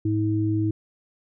sine tone pair together, 106.66 / 320 Hz, G#2 / D#4, +47 / +49 cents, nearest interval octave + perfect fifth, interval 1902 cents, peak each -23 dBFS, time 0.05-0.71 s, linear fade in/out 5 ms, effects none

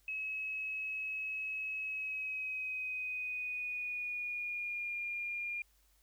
sine tone with pitch glide, 2569 to 2411 Hz, E7 to D7, -45 to +45 cents, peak -36 dBFS, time 0.08-5.62 s, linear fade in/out 2 ms, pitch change -110 cents, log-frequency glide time 1.81-4.95 s, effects added 50 Hz sine -69 dBFS peak until 6.02 s + white hiss -72 dBFS RMS until 6.02 s

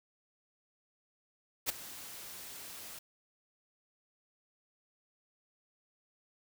white noise with ADSR envelope, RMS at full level -30 dBFS, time 1.66-2.99 s, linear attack 33 ms, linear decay 13 ms, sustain -17 dB, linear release 5 ms, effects none

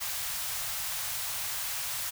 white band-stop noise, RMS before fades -34 dBFS, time 0-2.11 s, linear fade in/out 20 ms, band 140 to 640 Hz, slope 24 dB/octave, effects none

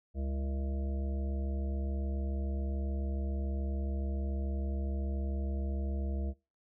harmonic tone with a mistuned harmonic, 67 Hz, C2, 42 cents sharp, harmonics 1 / 3 / 5 / 7 / 9 / 10, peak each -32 / -42 / -46 / -49 / -51 / -52 dBFS, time 0.14-6.34 s, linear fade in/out 50 ms, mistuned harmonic 1, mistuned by +60 cents, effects noise-tail reverb RT60 0.3 s tail -22 dB re dry

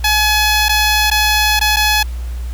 10% pulse tone with dropouts, 848 Hz, G#5, 36 cents sharp, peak -3 dBFS, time 0.04-2.03 s, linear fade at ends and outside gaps 5 ms, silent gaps 0.685-0.692 / 1.102-1.113 / 1.594-1.611 / 1.762-1.767 s, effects added 60 Hz sine -20 dBFS peak until 2.53 s + pink hiss -41 dBFS RMS until 2.53 s

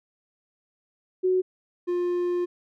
sine / triangle tone pair in turn, 370 / 353.5 Hz, F#4 / F4, 0 / +21 cents, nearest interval minor second, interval 79 cents, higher first, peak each -19 / -21 dBFS, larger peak first, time 1.23-1.42 / 1.87-2.46 s, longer second, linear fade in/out 20 ms, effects none

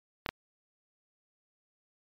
clicks, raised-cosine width 0.3 ms, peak -15 dBFS, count 2, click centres 0.262 / 0.29 s, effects MP3 96 kbps

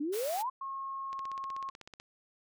sine exponential sweep, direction up, 277.2 to 1090 Hz, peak -31 dBFS, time 0-0.5 s, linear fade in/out 10 ms
white high-pass noise, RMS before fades -42 dBFS, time 0.12-0.43 s, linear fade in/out 20 ms, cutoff 340 Hz, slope 96 dB/octave
sine tone, 1083 Hz, C#6, 41 cents flat, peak -36 dBFS, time 0.61-1.7 s, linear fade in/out 5 ms
click train, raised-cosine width 0.2 ms, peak -30 dBFS, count 15, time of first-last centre 1.13-2 s, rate 16.1 Hz
effects none

